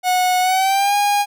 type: tone with pitch glide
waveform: 45% pulse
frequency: 732 to 816.9 Hz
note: F#5 to G#5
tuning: -19 to -29 cents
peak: -14 dBFS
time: 0.03-1.26 s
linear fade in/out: 50 ms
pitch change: +190 cents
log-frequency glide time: 0.41-0.95 s
effects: none